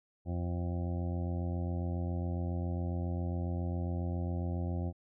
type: harmonic tone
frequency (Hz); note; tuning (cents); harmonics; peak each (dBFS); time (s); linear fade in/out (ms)
87.31; F2; 0; 1 / 2 / 3 / 4 / 6 / 7 / 8 / 9; -33 / -39 / -43 / -45 / -49 / -50 / -51 / -52; 0.25-4.93; 50
effects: none